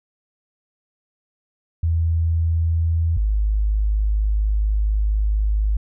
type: tone pair in turn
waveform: sine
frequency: 82.41 / 52.14 Hz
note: E2 / G#1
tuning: 0 / +8 cents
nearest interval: minor sixth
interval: 792 cents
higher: first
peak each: -16 dBFS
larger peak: neither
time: 1.83-3.17 / 3.17-5.77 s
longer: second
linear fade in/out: 5 ms
effects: none

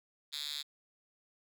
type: tone with high-pass filter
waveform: 5% pulse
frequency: 146.83 Hz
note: D3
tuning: in tune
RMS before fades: -40 dBFS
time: 0.32-0.63 s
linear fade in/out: 20 ms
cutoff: 3500 Hz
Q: 6
effects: none

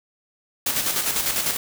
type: noise with tremolo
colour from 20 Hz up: white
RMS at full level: -22 dBFS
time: 0.66-1.57 s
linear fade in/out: 5 ms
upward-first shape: square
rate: 10 Hz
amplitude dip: 45%
effects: none

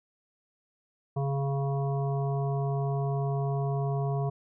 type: harmonic tone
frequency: 138.59 Hz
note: C#3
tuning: in tune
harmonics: 1 / 3 / 5 / 7 / 8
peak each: -27 / -35 / -36 / -43 / -45 dBFS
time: 1.16-4.3 s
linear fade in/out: 10 ms
effects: none

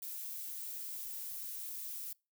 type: noise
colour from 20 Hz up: violet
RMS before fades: -43 dBFS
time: 0.02-2.13 s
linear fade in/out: 5 ms
effects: noise-tail reverb RT60 0.3 s tail -26 dB re dry

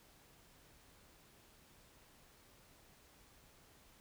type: silence
effects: pink hiss -65 dBFS RMS until 4 s

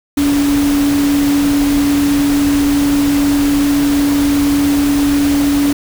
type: tone in noise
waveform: sine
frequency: 285.4 Hz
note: D4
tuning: 49 cents flat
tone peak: -10 dBFS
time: 0.17-5.73 s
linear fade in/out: 5 ms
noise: pink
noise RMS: -22 dBFS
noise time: 0.17-5.73 s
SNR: +9 dB
effects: none

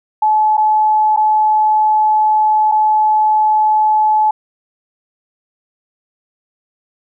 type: tone with dropouts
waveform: sine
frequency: 859 Hz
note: A5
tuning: 42 cents flat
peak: -9 dBFS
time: 0.22-4.31 s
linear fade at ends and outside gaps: 5 ms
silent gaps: 0.57-0.577 / 1.164-1.172 / 2.716-2.72 s
effects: none

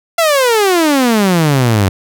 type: exponential sweep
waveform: sawtooth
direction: down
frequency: 688 to 92.5 Hz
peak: -5 dBFS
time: 0.18-1.89 s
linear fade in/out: 5 ms
effects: none

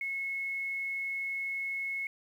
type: tone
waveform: sine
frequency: 2184 Hz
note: C#7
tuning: 26 cents flat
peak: -32 dBFS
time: 0.01-2.07 s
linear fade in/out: 2 ms
effects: 10-bit

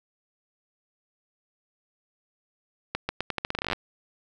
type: accelerating click train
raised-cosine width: 0.3 ms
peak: -11 dBFS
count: 17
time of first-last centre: 2.95-3.732 s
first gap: 140 ms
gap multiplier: 0.83
effects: none

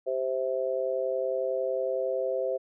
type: chord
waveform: sine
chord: C major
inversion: second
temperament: just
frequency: 392.4 / 523.3 / 654.1 Hz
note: G4 / C5 / E5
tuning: +2 / 0 / -14 cents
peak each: -33 / -28 / -33 dBFS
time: 0.06-2.58 s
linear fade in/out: 20 ms
effects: none

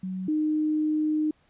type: tone pair in turn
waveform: sine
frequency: 186.7 / 307.1 Hz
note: F#3 / D#4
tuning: +16 / -23 cents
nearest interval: major sixth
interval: 861 cents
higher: second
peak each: -29 / -22 dBFS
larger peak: second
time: 0.03-0.28 / 0.28-1.31 s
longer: second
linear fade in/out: 5 ms
effects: pink hiss -65 dBFS RMS until 1.49 s + resampled to 8000 Hz

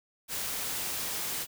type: noise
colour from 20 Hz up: white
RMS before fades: -34 dBFS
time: 0.28-1.47 s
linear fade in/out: 50 ms
effects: none

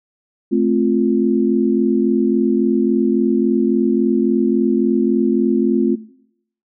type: chord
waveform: sine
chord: F major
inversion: first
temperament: just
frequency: 218.3 / 261.9 / 349.2 Hz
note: A3 / C4 / F4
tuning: -13 / +2 / 0 cents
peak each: -17 dBFS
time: 0.51-5.96 s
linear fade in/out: 20 ms
effects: noise-tail reverb RT60 0.7 s tail -19 dB re dry

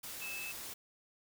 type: tone in noise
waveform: sine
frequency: 2619 Hz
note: E7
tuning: 12 cents flat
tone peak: -41 dBFS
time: 0.21-0.52 s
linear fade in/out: 10 ms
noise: white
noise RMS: -45 dBFS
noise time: 0.03-0.74 s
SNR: +1 dB
effects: none

